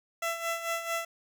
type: tone with tremolo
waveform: 15% pulse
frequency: 669 Hz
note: E5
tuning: 25 cents sharp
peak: -22 dBFS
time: 0.22-1.05 s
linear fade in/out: 5 ms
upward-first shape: sine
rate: 4.5 Hz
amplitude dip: 65%
effects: none